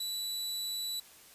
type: tone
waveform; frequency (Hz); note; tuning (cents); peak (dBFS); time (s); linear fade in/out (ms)
sawtooth; 3951; B7; 0; -31; 0-1; 5
effects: white hiss -56 dBFS RMS until 1.34 s + resampled to 32000 Hz